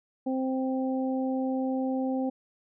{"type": "harmonic tone", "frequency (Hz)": 261.6, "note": "C4", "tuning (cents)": 0, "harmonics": [1, 2, 3], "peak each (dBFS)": [-27, -33, -37], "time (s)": [0.26, 2.3], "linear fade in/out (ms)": 10, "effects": []}